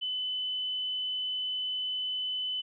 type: tone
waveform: sine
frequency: 3015 Hz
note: F#7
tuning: 32 cents sharp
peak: -30 dBFS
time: 0.01-2.62 s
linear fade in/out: 20 ms
effects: none